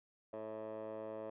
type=tone with band-pass filter; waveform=15% pulse; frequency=109.1 Hz; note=A2; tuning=14 cents flat; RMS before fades=-45 dBFS; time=0.33-1.3 s; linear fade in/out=5 ms; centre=620 Hz; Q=8.9; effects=resampled to 8000 Hz